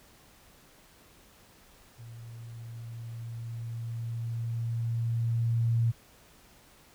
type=tone with level ramp; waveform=sine; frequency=115.9 Hz; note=A#2; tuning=10 cents flat; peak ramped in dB=-43 to -22 dBFS; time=1.98-5.92 s; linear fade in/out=20 ms; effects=pink hiss -58 dBFS RMS until 6.94 s